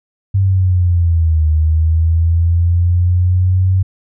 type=linear two-way sweep; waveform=sine; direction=down then up; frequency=98 to 77.3 to 94.4 Hz; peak=-9 dBFS; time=0.34-3.83 s; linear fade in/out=10 ms; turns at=1.47 s; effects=none